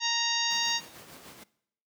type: harmonic tone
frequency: 932.3 Hz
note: A#5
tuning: in tune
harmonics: 1 / 2 / 3 / 4 / 5 / 6 / 7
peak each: -34 / -34 / -33 / -31 / -32 / -35 / -36 dBFS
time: 0-0.81 s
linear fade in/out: 50 ms
type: noise with tremolo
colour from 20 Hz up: pink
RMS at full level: -46 dBFS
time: 0.5-1.44 s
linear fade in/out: 10 ms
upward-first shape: sine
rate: 6.7 Hz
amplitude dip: 45%
effects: noise-tail reverb RT60 0.7 s tail -20 dB re dry + high-pass 150 Hz 12 dB/octave